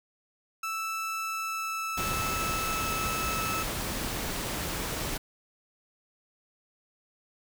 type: tone with pitch glide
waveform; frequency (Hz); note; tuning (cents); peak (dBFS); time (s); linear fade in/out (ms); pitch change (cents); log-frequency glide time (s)
30% pulse; 1318.5 to 1305.6; E6 to E6; 0 to -17; -28; 0.63-3.63; 5; -17; 1.17-3.13
type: noise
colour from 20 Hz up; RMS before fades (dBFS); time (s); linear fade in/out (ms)
pink; -33; 1.97-5.18; 10
effects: none